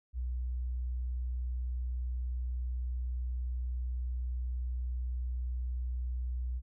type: tone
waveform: sine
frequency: 61.74 Hz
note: B1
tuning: in tune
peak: -32 dBFS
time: 0.13-6.62 s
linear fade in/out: 50 ms
effects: none